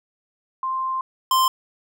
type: tone pair in turn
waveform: sine / square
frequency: 1048 / 1043.9 Hz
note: C6 / C6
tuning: +2 / -4 cents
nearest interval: unison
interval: 6 cents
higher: first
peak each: -22 / -16 dBFS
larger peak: second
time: 0.63-1.01 / 1.31-1.48 s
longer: first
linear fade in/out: 2 ms
effects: none